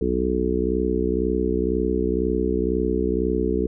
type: harmonic tone with a mistuned harmonic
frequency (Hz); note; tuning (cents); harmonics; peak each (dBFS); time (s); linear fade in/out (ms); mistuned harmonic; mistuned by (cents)
62; B1; +7; 1 / 3 / 4 / 5 / 6 / 7; -27 / -28 / -28 / -27 / -26 / -25; 0.01-3.67; 5; 1; +50
effects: none